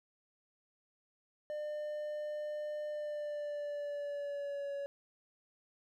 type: tone with pitch glide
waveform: triangle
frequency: 600 to 563.1 Hz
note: D5 to C#5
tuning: +37 to +27 cents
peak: -35 dBFS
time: 1.5-4.86 s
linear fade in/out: 0 ms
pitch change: -110 cents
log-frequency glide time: 2.89-4.74 s
effects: none